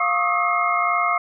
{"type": "tone cluster", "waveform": "sine", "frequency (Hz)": [699, 1101, 1225, 1287, 2140], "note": ["F5", "C#6", "D#6", "E6", "C7"], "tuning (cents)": [1, -12, -27, -42, 38], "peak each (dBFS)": -24, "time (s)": [0, 1.18], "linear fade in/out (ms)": 5, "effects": []}